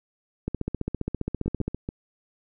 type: two click trains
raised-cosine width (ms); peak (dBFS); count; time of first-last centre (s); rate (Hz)
3; -17 / -14; 4 / 19; 1.46-1.889 / 0.48-1.68; 6.99 / 15
effects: none